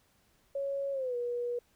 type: tone with pitch glide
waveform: sine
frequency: 554.4 to 482.6 Hz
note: C#5 to B4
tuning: 0 to -40 cents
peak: -31 dBFS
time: 0.55-1.59 s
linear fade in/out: 5 ms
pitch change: -240 cents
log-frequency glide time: 0.92-1.16 s
effects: pink hiss -69 dBFS RMS until 1.75 s